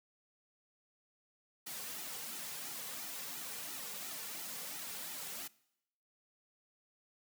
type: noise with flanger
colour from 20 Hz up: white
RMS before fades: -44 dBFS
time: 1.66-5.48 s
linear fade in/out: 10 ms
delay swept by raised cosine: 1.8 to 3.2 ms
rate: 2.9 Hz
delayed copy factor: -0.65
effects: noise-tail reverb RT60 0.8 s tail -22 dB re dry + high-pass 150 Hz 12 dB/octave